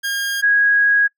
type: tone pair in turn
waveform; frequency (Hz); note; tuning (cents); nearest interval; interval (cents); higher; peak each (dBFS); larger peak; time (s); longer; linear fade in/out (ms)
sawtooth / sine; 1620 / 1652.1; G#6 / G#6; -43 / -10; unison; 33; second; -16 / -11; second; 0.03-0.42 / 0.42-1.08; second; 20
effects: noise-tail reverb RT60 0.1 s tail -22 dB re dry